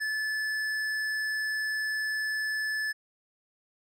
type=tone with tanh clipping; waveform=sine; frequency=1735 Hz; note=A6; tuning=25 cents flat; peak=-30 dBFS; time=0-2.93 s; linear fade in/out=20 ms; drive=12 dB; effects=none

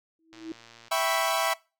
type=tone with exponential growth; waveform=sine; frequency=324.3 Hz; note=E4; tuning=28 cents flat; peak=-30 dBFS; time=0.19-0.52 s; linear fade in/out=2 ms; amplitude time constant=70 ms
type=click train; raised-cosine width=0.2 ms; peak=-32 dBFS; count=65; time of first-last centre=0.33-0.882 s; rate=116 Hz
type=chord; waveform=sawtooth; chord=C# half-diminished seventh; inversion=first; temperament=equal; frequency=659.3 / 784 / 987.8 / 1108.7 Hz; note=E5 / G5 / B5 / C#6; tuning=0 / 0 / 0 / 0 cents; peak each=-23 / -27 / -27 / -27 dBFS; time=0.91-1.54 s; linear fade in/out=10 ms
effects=noise-tail reverb RT60 0.3 s tail -22 dB re dry

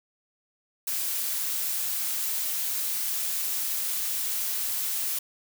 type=noise; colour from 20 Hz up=blue; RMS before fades=-29 dBFS; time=0.87-5.19 s; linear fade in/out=5 ms; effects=none

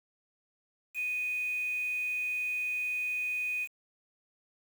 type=tone with quantisation; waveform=sine; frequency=2489 Hz; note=D#7; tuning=in tune; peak=-30 dBFS; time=0.94-3.68 s; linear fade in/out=50 ms; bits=8; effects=none

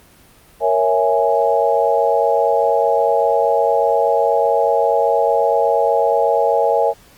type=chord; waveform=sine; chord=A# half-diminished seventh; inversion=none; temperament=equal; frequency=466.2 / 554.4 / 659.3 / 830.6 Hz; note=A#4 / C#5 / E5 / G#5; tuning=0 / 0 / 0 / 0 cents; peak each=-18 dBFS; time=0.6-6.94 s; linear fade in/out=50 ms; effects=pink hiss -48 dBFS RMS until 7.17 s + Opus 32 kbps

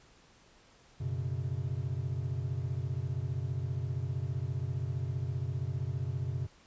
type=chord; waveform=triangle; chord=F# suspended fourth; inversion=none; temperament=equal; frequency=92.5 / 123.47 / 138.59 Hz; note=F#2 / B2 / C#3; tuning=0 / 0 / 0 cents; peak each=-35 / -33 / -35 dBFS; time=1-6.47 s; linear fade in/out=10 ms; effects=pink hiss -61 dBFS RMS until 6.66 s + resampled to 16000 Hz

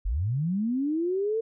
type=linear sweep; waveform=sine; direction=up; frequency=38.89 to 457.2 Hz; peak=-24 dBFS; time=0.05-1.41 s; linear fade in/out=10 ms; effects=none

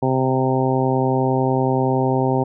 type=harmonic tone with a mistuned harmonic; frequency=130.81 Hz; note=C3; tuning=in tune; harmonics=1 / 2 / 3 / 4 / 5 / 6 / 7; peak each=-21 / -22 / -22 / -25 / -28 / -25 / -26 dBFS; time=0.02-2.44 s; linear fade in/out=10 ms; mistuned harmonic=1; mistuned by=+17 cents; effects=none

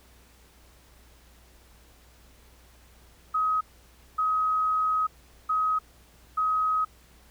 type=tone bursts at uneven times; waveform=sine; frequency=1266 Hz; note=D#6; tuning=30 cents sharp; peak=-22 dBFS; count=4; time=3.34-3.61 / 4.18-5.07 / 5.49-5.79 / 6.37-6.85 s; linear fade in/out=10 ms; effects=added 60 Hz sine -56 dBFS peak until 7.3 s + pink hiss -58 dBFS RMS until 7.3 s

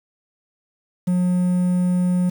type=tone with quantisation; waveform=triangle; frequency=180 Hz; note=F#3; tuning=47 cents flat; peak=-14 dBFS; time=1.07-2.3 s; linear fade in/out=10 ms; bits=7; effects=none

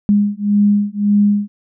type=beating tone pair; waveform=sine; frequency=204.2 / 206 Hz; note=G#3 / G#3; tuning=-29 / -14 cents; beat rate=1.8 Hz; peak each=-14 dBFS; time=0.09-1.48 s; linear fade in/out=0 ms; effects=none

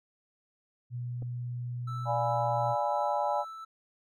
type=tone; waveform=sine; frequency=121.9 Hz; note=B2; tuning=22 cents flat; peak=-33 dBFS; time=0.9-2.76 s; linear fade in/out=50 ms
type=clicks; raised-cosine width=2 ms; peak=-35 dBFS; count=2; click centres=1.222 / 1.226 s
type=tone with tremolo; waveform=triangle; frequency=1318.5 Hz; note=E6; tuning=in tune; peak=-36 dBFS; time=1.87-3.65 s; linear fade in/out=10 ms; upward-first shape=triangle; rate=2.8 Hz; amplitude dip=35%
type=chord; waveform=sine; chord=D diminished seventh; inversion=none; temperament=equal; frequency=587.3 / 698.5 / 830.6 / 987.8 Hz; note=D5 / F5 / Ab5 / Cb6; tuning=0 / 0 / 0 / 0 cents; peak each=-32 / -35 / -30 / -34 dBFS; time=2.05-3.45 s; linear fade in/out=50 ms
effects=none

